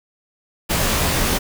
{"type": "noise with comb filter", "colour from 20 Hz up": "pink", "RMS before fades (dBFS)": -19, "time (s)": [0.69, 1.39], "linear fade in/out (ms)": 20, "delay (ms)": 20, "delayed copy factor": -1, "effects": []}